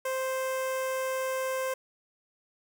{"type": "tone with notch filter", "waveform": "sawtooth", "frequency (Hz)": 523, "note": "C5", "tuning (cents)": -1, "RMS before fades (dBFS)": -31, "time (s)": [0.05, 1.74], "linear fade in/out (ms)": 5, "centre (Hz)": 4100, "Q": 1.3, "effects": []}